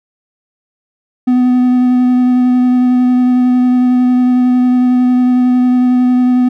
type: tone with vibrato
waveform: triangle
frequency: 250 Hz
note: B3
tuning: 21 cents sharp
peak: -5 dBFS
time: 1.27-6.49 s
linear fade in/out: 10 ms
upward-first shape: sine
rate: 11 Hz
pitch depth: 11 cents each way
effects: none